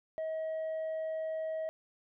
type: tone with tanh clipping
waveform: sine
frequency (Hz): 637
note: D#5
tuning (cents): +41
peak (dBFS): -34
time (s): 0.18-1.69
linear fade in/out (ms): 0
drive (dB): 2
effects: none